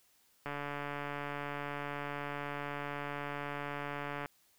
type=click train; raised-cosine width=0.5 ms; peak=-24 dBFS; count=548; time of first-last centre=0.46-4.259 s; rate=144 Hz; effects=white hiss -69 dBFS RMS until 4.58 s